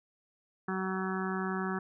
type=harmonic tone; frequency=188.6 Hz; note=F#3; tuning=33 cents sharp; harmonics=1 / 2 / 4 / 5 / 6 / 7 / 8 / 9; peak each=-34 / -37 / -42 / -44 / -42 / -41 / -43 / -42 dBFS; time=0.68-1.79 s; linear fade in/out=5 ms; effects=none